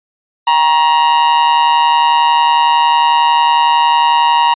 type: tone with amplitude modulation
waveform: 45% pulse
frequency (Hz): 945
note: A#5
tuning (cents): +23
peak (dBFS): -5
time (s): 0.47-4.54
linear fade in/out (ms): 5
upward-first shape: sine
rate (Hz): 151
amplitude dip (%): 65
effects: resampled to 8000 Hz